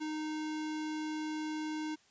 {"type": "tone", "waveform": "square", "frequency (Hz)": 308.8, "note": "D#4", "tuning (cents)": -13, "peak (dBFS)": -36, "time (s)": [0, 1.96], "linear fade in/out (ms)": 20, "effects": ["white hiss -66 dBFS RMS until 2.1 s", "resampled to 16000 Hz"]}